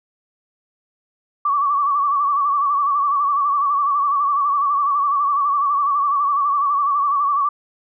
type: tone with vibrato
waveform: sine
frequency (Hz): 1142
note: D6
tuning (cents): -49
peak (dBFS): -15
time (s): 1.45-7.49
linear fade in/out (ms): 5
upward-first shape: sine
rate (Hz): 12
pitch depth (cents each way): 67
effects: none